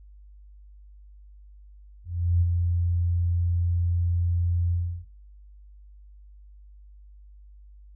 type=tone with ADSR envelope; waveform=sine; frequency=86.7 Hz; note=F2; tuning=12 cents flat; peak=-17 dBFS; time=2.04-5.06 s; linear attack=370 ms; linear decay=41 ms; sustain=-4 dB; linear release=340 ms; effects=noise-tail reverb RT60 0.4 s tail -19 dB re dry + added 50 Hz sine -46 dBFS peak until 7.95 s